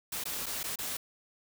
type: noise with dropouts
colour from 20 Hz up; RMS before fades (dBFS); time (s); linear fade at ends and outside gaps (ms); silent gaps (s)
white; -36; 0.12-0.97; 5; 0.239-0.254 / 0.46-0.464 / 0.632-0.639 / 0.758-0.787
effects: none

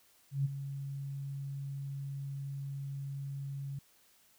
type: tone with ADSR envelope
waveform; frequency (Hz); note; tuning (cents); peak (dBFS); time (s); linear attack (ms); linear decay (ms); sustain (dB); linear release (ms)
sine; 138.59; C#3; 0; -26; 0.31-3.79; 140; 20; -11; 5
effects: white hiss -66 dBFS RMS until 4.38 s

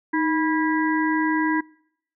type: harmonic tone with a mistuned harmonic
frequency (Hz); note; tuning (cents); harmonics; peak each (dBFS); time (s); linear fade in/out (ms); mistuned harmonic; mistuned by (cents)
326.2; E4; -18; 1 / 3 / 5 / 6; -21 / -26 / -28 / -29; 0.13-1.61; 10; 1; -78
effects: noise-tail reverb RT60 0.7 s tail -25 dB re dry

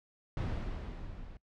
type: noise with level ramp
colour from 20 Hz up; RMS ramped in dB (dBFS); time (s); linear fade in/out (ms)
brown; -32 to -49; 0.37-1.37; 2
effects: noise-tail reverb RT60 0.1 s tail -22 dB re dry + low-pass 4000 Hz 12 dB/octave

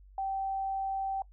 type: tone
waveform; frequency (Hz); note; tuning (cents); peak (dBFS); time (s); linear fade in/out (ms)
sine; 776; G5; -18; -30; 0.18-1.22; 2
effects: noise-tail reverb RT60 0.1 s tail -21 dB re dry + added 48 Hz sine -52 dBFS peak until 1.32 s

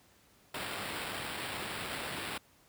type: noise with sample-and-hold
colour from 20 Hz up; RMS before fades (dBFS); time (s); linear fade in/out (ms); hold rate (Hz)
blue; -39; 0.54-2.38; 5; 6300
effects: pink hiss -64 dBFS RMS until 2.68 s + high-pass 60 Hz 12 dB/octave

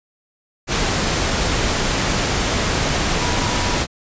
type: tone in noise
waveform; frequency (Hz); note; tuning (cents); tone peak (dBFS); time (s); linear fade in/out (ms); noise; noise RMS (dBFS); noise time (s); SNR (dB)
sine; 972; B5; -28; -28; 3.16-3.82; 50; pink; -19; 0.67-3.87; -12
effects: resampled to 16000 Hz

